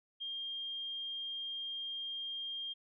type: tone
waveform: sine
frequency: 3210 Hz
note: G7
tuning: 40 cents sharp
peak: -38 dBFS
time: 0.2-2.74 s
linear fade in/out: 20 ms
effects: none